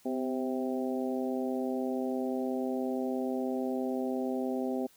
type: harmonic tone with a mistuned harmonic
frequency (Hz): 130.81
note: C3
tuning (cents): 0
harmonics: 2 / 3 / 4 / 5 / 6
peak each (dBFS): -32 / -36 / -38 / -40 / -42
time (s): 0.05-4.87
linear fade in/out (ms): 10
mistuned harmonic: 2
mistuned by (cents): -41
effects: white hiss -62 dBFS RMS until 4.96 s

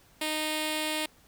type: tone with notch filter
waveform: 5% pulse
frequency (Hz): 309.1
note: D#4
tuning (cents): -11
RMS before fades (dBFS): -31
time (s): 0.21-1.06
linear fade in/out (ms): 5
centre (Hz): 1400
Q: 1.5
effects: pink hiss -60 dBFS RMS until 1.27 s

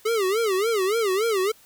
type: tone with vibrato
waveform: square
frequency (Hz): 415.3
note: G#4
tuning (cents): 0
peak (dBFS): -21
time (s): 0.05-1.52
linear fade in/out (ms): 10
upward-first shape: sine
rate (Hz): 3.5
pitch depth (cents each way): 200
effects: white hiss -54 dBFS RMS until 1.65 s

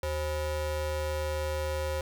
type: ring-modulated tone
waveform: square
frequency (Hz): 227.3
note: A#3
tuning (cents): -43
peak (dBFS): -27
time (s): 0.03-2.01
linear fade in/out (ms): 2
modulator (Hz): 304
effects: none

